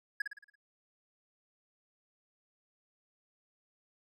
triangle tone with echo, 1671 Hz, G#6, 10 cents sharp, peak -27 dBFS, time 0.2-0.22 s, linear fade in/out 5 ms, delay 56 ms, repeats 6, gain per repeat -6 dB, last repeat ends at 0.556 s, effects none

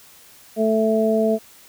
harmonic tone, 220 Hz, A3, in tune, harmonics 1 / 2 / 3, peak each -20 / -20 / -20 dBFS, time 0.56-1.39 s, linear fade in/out 50 ms, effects white hiss -48 dBFS RMS until 1.68 s

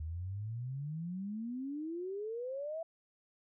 sine exponential sweep, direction up, 75.8 to 669 Hz, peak -37 dBFS, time 0-2.83 s, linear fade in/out 5 ms, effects none

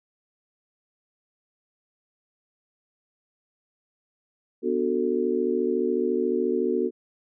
sine chord, B minor seventh, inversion none, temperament just, 246.9 / 296.3 / 370.4 / 444.5 Hz, B3 / D4 / F#4 / A4, 0 / +15 / +2 / +18 cents, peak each -28 / -31 / -25 / -27 dBFS, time 4.62-6.91 s, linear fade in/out 50 ms, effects none

